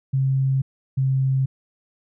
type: tone pair in turn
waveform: sine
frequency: 134 / 133.23 Hz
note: C3 / C3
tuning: +42 / +32 cents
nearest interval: unison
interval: 10 cents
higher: first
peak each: -17 dBFS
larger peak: neither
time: 0.13-0.62 / 0.97-1.46 s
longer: neither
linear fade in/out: 10 ms
effects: none